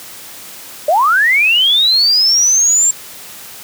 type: linear sweep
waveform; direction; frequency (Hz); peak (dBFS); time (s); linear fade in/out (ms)
sine; up; 564 to 7459; -8; 0.88-2.91; 5
effects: white hiss -33 dBFS RMS until 3.63 s + high-pass 80 Hz 12 dB/octave